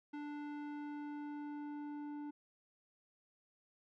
square tone with low-pass filter sweep, 293.7 Hz, D4, in tune, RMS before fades -45 dBFS, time 0.13-2.31 s, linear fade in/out 10 ms, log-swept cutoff 2200 to 890 Hz, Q 0.77, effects none

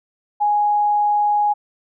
sine tone, 830.6 Hz, G#5, in tune, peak -14 dBFS, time 0.4-1.54 s, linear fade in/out 20 ms, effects none

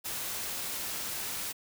white noise, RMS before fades -36 dBFS, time 0.04-1.53 s, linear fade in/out 20 ms, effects none

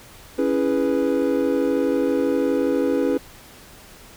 triangle chord, C# minor seventh, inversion none, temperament equal, 277.2 / 329.6 / 415.3 / 493.9 Hz, C#4 / E4 / G#4 / B4, 0 / 0 / 0 / 0 cents, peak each -20 / -23 / -23 / -21 dBFS, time 0.38-3.18 s, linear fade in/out 10 ms, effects pink hiss -45 dBFS RMS until 4.16 s

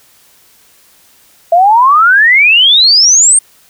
sine exponential sweep, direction up, 659.3 to 8850 Hz, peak -3 dBFS, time 1.52-3.39 s, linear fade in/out 5 ms, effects white hiss -46 dBFS RMS until 3.69 s

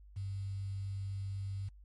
sine tone with quantisation, 98 Hz, G2, in tune, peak -36 dBFS, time 0.16-1.69 s, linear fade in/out 10 ms, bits 10, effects added 50 Hz sine -53 dBFS peak until 1.84 s + MP3 48 kbps

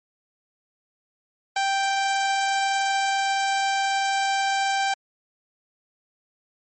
sawtooth tone, 784 Hz, G5, in tune, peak -17 dBFS, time 1.56-4.94 s, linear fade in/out 5 ms, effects MP3 32 kbps

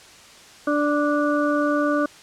harmonic tone, 293.7 Hz, D4, in tune, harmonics 1 / 2 / 4 / 5, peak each -21 / -23 / -26 / -28 dBFS, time 0.67-2.06 s, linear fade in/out 5 ms, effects white hiss -46 dBFS RMS until 2.22 s + low-pass 7000 Hz 12 dB/octave

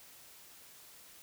silence, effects white hiss -56 dBFS RMS until 1.22 s

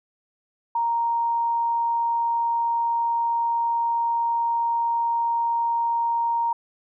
sine tone, 932.3 Hz, A#5, in tune, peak -20 dBFS, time 0.75-6.53 s, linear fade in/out 5 ms, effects none

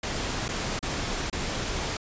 pink noise with dropouts, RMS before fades -30 dBFS, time 0.03-1.97 s, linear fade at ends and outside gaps 5 ms, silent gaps 0.482-0.488 / 0.792-0.827 / 1.3-1.327 s, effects resampled to 16000 Hz

